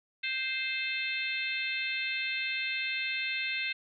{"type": "harmonic tone with a mistuned harmonic", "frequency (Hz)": 523.3, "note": "C5", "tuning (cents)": 0, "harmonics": [3, 4, 5, 6, 7, 8], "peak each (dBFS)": [-40, -35, -34, -45, -39, -42], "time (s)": [0.23, 3.73], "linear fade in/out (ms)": 10, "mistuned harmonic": 7, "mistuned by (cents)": -26, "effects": []}